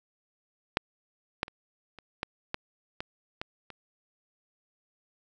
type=clicks; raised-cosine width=0.3 ms; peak=-7 / -10 / -28 / -30 / -14 / -14 / -18 / -18 / -27 dBFS; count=9; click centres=0.771 / 1.431 / 1.481 / 1.987 / 2.231 / 2.544 / 3.005 / 3.415 / 3.703 s; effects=none